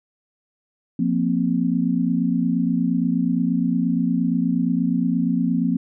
sine chord, F suspended fourth, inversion none, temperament equal with one note detuned, 175.42 / 233.1 / 261.6 Hz, F3 / Bb3 / C4, +8 / 0 / 0 cents, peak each -22 dBFS, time 0.99-5.77 s, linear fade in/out 5 ms, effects none

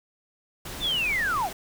pink noise, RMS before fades -37 dBFS, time 0.65-1.53 s, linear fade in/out 5 ms
sine linear sweep, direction down, 3630 to 587.3 Hz, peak -23 dBFS, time 0.8-1.5 s, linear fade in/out 50 ms
effects none

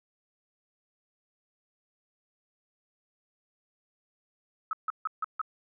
sine tone bursts, 1286 Hz, E6, 43 cents flat, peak -27 dBFS, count 5, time 4.71-5.415 s, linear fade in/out 2 ms, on 21 ms, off 150 ms, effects none

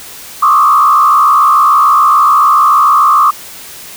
sine tone with frequency modulation, 1174.7 Hz, D6, in tune, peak -4 dBFS, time 0.42-3.31 s, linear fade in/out 10 ms, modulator 66.9 Hz, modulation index 1.4, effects white hiss -30 dBFS RMS until 3.96 s

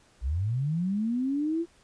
sine linear sweep, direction up, 55.4 to 344 Hz, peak -25 dBFS, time 0.21-1.66 s, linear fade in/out 50 ms, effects pink hiss -61 dBFS RMS until 1.83 s + resampled to 22050 Hz

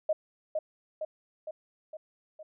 sine tone with echo, 622.3 Hz, D#5, in tune, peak -23 dBFS, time 0.09-0.13 s, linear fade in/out 5 ms, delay 460 ms, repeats 5, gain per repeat -4 dB, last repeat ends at 2.43 s, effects none

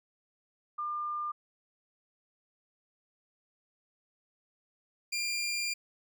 sine / 20% pulse tone pair in turn, 1200 / 2393 Hz, D6 / D7, +37 / +32 cents, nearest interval octave, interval 1195 cents, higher second, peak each -32 / -26 dBFS, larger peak second, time 0.78-1.32 / 5.12-5.74 s, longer second, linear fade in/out 10 ms, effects none

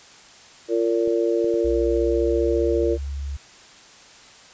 harmonic tone, 114.9 Hz, A#2, 25 cents flat, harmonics 3 / 4 / 5, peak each -21 / -22 / -26 dBFS, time 0.68-2.98 s, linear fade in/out 50 ms
clicks, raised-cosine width 2 ms, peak -25 dBFS, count 4, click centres 1.076 / 1.444 / 1.541 / 2.834 s
sine tone with pitch glide, 61.74 to 70.11 Hz, B1 to C#2, 0 to +20 cents, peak -26 dBFS, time 1.64-3.37 s, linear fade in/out 10 ms, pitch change +220 cents, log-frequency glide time 1.86-2.65 s
effects white hiss -47 dBFS RMS until 4.53 s + resampled to 16000 Hz

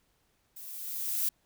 violet noise with level ramp, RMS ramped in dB -46 to -28 dBFS, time 0.56-1.29 s, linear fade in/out 5 ms, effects pink hiss -72 dBFS RMS until 1.45 s

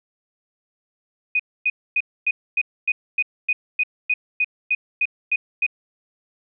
sine tone bursts, 2489 Hz, D#7, in tune, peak -16 dBFS, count 15, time 1.35-5.665 s, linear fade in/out 5 ms, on 45 ms, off 260 ms, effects none

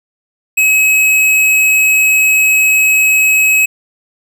square tone, 2559 Hz, D#7, 48 cents sharp, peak -8 dBFS, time 0.57-3.66 s, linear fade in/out 10 ms, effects none

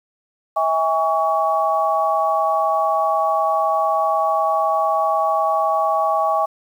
sine tone cluster, 646 / 815 / 1126 Hz, E5 / G#5 / C#6, -35 / -33 / +27 cents, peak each -20 dBFS, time 0.56-6.46 s, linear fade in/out 10 ms, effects 8-bit

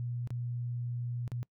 sine tone with dropouts, 120.8 Hz, B2, 38 cents flat, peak -33 dBFS, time 0-1.43 s, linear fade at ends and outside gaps 0 ms, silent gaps 0.274-0.305 / 1.278-1.318 s, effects noise-tail reverb RT60 0.1 s tail -24 dB re dry

